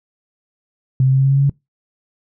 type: tone with pitch steps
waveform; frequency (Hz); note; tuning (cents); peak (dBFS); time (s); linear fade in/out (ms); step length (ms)
sine; 130.81 / 132.1 / 133.4 / 134.72 / 136.05 / 137.39 / 138.75 / 140.12; C3 / C3 / C3 / C#3 / C#3 / C#3 / C#3 / C#3; 0 / +17 / +34 / -49 / -32 / -15 / +2 / +19; -10; 1-1.496; 2; 62
effects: noise-tail reverb RT60 0.2 s tail -25 dB re dry